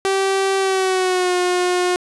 sawtooth tone with pitch glide, 387.5 to 359.5 Hz, G4 to F#4, -20 to -50 cents, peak -12 dBFS, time 0.05-1.96 s, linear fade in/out 0 ms, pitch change -130 cents, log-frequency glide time 0.58-1.34 s, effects resampled to 24000 Hz + 8-bit

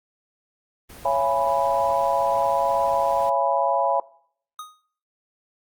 pink noise, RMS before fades -43 dBFS, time 0.89-3.3 s, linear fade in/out 10 ms
sine chord, C# minor seventh, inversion none, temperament equal with one note detuned, 554.4 / 675.4 / 830.6 / 987.8 Hz, C#5 / E5 / G#5 / B5, 0 / +42 / 0 / 0 cents, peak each -24 dBFS, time 1.05-4 s, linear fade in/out 2 ms
square tone with exponential decay, 1244.5 Hz, D#6, in tune, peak -31 dBFS, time 4.59-4.82 s, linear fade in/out 2 ms, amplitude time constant 48 ms
effects noise-tail reverb RT60 0.6 s tail -21 dB re dry + Opus 24 kbps

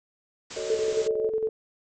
white low-pass noise, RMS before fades -41 dBFS, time 0.5-1.08 s, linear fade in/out 10 ms, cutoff 7700 Hz, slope 96 dB/octave
sine chord, D# half-diminished seventh, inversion first, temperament just, 373.4 / 448 / 560 / 622.3 Hz, F#4 / A4 / C#5 / D#5, +16 / +31 / +18 / 0 cents, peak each -37 / -32 / -37 / -36 dBFS, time 0.56-1.3 s, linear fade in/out 5 ms
sine tone with tremolo, 440 Hz, A4, in tune, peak -22 dBFS, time 0.7-1.49 s, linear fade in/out 2 ms, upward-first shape square, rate 11 Hz, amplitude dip 50%
effects none

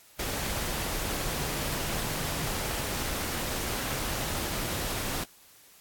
sine tone in noise, 151.1 Hz, D3, 50 cents sharp, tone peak -40 dBFS, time 1.22-2.48 s, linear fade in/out 5 ms, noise pink, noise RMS -32 dBFS, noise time 0.19-5.24 s, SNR -11 dB, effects white hiss -56 dBFS RMS until 5.8 s + AAC 64 kbps

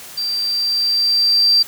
sine tone with level ramp, 4699 Hz, D8, in tune, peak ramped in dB -19 to -9 dBFS, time 0.17-1.63 s, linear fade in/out 10 ms, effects white hiss -36 dBFS RMS until 1.67 s

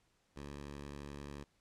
10% pulse tone, 71.4 Hz, D2, 48 cents flat, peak -37 dBFS, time 0.36-1.44 s, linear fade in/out 5 ms, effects pink hiss -75 dBFS RMS until 1.6 s + low-pass 9000 Hz 12 dB/octave

